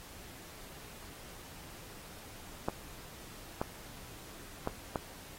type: clicks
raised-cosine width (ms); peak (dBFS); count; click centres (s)
1; -18; 4; 2.685 / 3.615 / 4.674 / 4.958
effects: pink hiss -51 dBFS RMS until 5.38 s + AAC 48 kbps